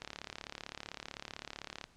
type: click train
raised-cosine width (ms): 0.2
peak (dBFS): -24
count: 66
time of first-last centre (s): 0.02-1.841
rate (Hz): 35.7
effects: pink hiss -65 dBFS RMS until 1.96 s + low-pass 7000 Hz 12 dB/octave